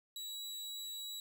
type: tone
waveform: sawtooth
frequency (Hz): 3901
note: B7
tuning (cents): -22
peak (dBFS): -39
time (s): 0.16-1.2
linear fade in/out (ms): 2
effects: none